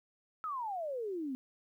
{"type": "exponential sweep", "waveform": "sine", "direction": "down", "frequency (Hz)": [1318.5, 250], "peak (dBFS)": -35, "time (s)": [0.44, 1.35], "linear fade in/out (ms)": 0, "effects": ["12-bit"]}